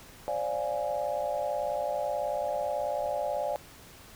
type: chord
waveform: sine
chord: D half-diminished seventh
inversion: third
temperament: equal with one note detuned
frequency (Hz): 529 / 587.3 / 698.5 / 830.6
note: C5 / D5 / F5 / Ab5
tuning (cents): +19 / 0 / 0 / 0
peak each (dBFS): -36 / -31 / -35 / -35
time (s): 0.28-3.56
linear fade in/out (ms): 0
effects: pink hiss -51 dBFS RMS until 4.15 s